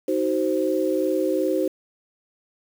sine chord, C diminished, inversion first, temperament just, 314 / 376.7 / 523.3 Hz, Eb4 / Gb4 / C5, +16 / +31 / 0 cents, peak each -24 dBFS, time 0.08-1.68 s, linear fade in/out 5 ms, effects 7-bit

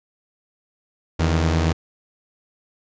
sawtooth tone pair together, 82.41 / 155.57 Hz, E2 / D#3, 0 / 0 cents, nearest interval major seventh, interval 1100 cents, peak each -14 / -20 dBFS, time 1.19-1.73 s, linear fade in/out 10 ms, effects resampled to 16000 Hz

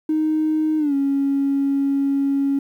triangle tone with pitch glide, 311.1 to 277.2 Hz, D#4 to C#4, 0 to 0 cents, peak -13 dBFS, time 0.09-2.59 s, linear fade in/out 5 ms, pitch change -200 cents, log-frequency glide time 0.78-0.94 s, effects tanh soft clip ceiling -14 dBFS + 9-bit

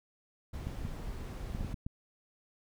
brown noise, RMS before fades -40 dBFS, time 0.53-1.74 s, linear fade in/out 10 ms
clicks, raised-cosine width 5 ms, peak -25 dBFS, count 7, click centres 0.67 / 0.852 / 1.549 / 1.609 / 1.647 / 1.742 / 1.865 s
effects none

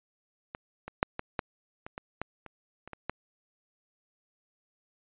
clicks, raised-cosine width 0.5 ms, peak -22 / -24 / -7 / -18 / -13 / -25 / -23 / -17 / -29 / -29 / -25 / -16 dBFS, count 12, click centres 0.549 / 0.88 / 1.029 / 1.194 / 1.392 / 1.865 / 1.979 / 2.216 / 2.463 / 2.876 / 2.933 / 3.096 s, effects resampled to 8000 Hz

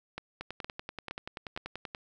two click trains, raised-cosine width 0.3 ms, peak -21 / -22 dBFS, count 4 / 17, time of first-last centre 0.18-1.575 / 0.41-1.948 s, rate 2.15 / 10.4 Hz, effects none

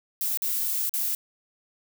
violet noise with dropouts, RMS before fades -27 dBFS, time 0.21-1.15 s, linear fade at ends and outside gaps 1 ms, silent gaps 0.373-0.42 / 0.894-0.938 s, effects none

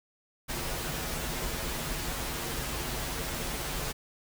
pink noise with comb filter, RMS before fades -34 dBFS, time 0.48-3.93 s, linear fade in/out 20 ms, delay 10 ms, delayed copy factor -0.7, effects none

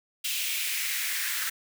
white noise with high-pass filter sweep, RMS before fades -30 dBFS, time 0.24-1.5 s, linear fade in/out 10 ms, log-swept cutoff 2800 to 1600 Hz, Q 2.8, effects none

